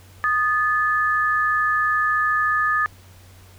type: tone pair together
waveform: sine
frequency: 1236.1 / 1733 Hz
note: D#6 / A6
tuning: -12 / -27 cents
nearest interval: tritone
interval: 585 cents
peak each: -20 dBFS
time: 0.24-2.86 s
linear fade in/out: 0 ms
effects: added 92 Hz sine -46 dBFS peak until 3.58 s + pink hiss -51 dBFS RMS until 3.58 s